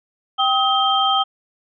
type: tone cluster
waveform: sine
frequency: 781 / 1268 / 3163 Hz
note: G5 / D#6 / G7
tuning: -7 / +32 / +15 cents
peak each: -19 dBFS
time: 0.38-1.24 s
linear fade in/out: 20 ms
effects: none